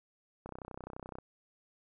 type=click train; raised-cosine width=1 ms; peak=-29 dBFS; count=24; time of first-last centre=0.46-1.186 s; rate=31.7 Hz; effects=none

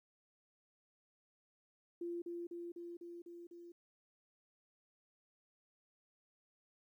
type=tone with echo; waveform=sine; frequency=344.6 Hz; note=F4; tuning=23 cents flat; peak=-39 dBFS; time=2.01-2.22 s; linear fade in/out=5 ms; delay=250 ms; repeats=6; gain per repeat=-2 dB; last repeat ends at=3.72 s; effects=13-bit

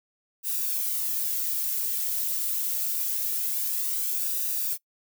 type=noise with flanger; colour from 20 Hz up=violet; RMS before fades=-28 dBFS; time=0.43-4.78 s; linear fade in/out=50 ms; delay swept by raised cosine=0.92 to 2.62 ms; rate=0.25 Hz; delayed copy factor=-0.5; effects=noise-tail reverb RT60 0.1 s tail -22 dB re dry

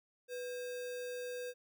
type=tone with sample-and-hold; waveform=sine; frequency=493.9 Hz; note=B4; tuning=in tune; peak=-39 dBFS; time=0.28-1.54 s; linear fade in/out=50 ms; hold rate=2100 Hz; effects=none

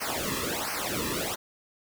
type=noise with flanger; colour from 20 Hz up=pink; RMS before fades=-31 dBFS; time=0-1.36 s; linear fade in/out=20 ms; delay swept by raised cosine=0.27 to 1.37 ms; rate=1.4 Hz; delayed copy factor=-1; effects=none

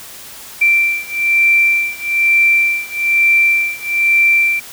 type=beating tone pair; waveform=sine; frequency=2349 / 2350.1 Hz; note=D7 / D7; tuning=0 / +1 cents; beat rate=1.1 Hz; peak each=-13 / -14 dBFS; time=0.61-4.6 s; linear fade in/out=10 ms; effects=white hiss -34 dBFS RMS until 4.72 s

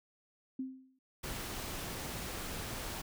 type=tone with exponential decay; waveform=sine; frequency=261.6 Hz; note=C4; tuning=in tune; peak=-33 dBFS; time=0.59-0.99 s; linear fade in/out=5 ms; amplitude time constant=85 ms
type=noise; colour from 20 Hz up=pink; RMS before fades=-41 dBFS; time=1.23-3.02 s; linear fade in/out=10 ms
effects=none

